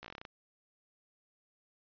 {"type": "slowing click train", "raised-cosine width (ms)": 0.3, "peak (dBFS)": -29, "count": 10, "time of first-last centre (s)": [0.03, 0.252], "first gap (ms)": 15, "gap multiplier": 1.12, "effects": ["resampled to 11025 Hz"]}